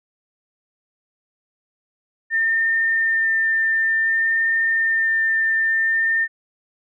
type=tone with vibrato; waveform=sine; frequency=1804 Hz; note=A6; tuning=43 cents sharp; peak=-16 dBFS; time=2.3-6.28 s; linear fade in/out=50 ms; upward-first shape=sine; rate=0.55 Hz; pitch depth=9 cents each way; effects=none